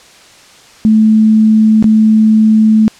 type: tone with dropouts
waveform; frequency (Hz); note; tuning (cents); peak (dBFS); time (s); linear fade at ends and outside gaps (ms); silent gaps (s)
sine; 217.8; A3; -17; -4; 0.85-2.88; 0; 1.826-1.842
effects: white hiss -40 dBFS RMS until 2.99 s + low-pass 7000 Hz 12 dB/octave